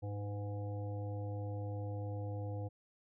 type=harmonic tone with a mistuned harmonic; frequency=103 Hz; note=G#2; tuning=14 cents flat; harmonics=1 / 3 / 5 / 7 / 8; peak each=-38 / -49 / -47 / -53 / -56 dBFS; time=0.02-2.69 s; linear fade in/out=20 ms; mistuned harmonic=5; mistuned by=-30 cents; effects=none